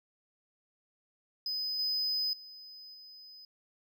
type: tone with level steps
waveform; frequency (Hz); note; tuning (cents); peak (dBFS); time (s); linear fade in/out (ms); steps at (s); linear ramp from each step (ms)
triangle; 5020; D#8; +15; -31 / -28 / -46 / -48; 1.46-3.45; 2; 1.79 / 2.33 / 2.94; 2
effects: none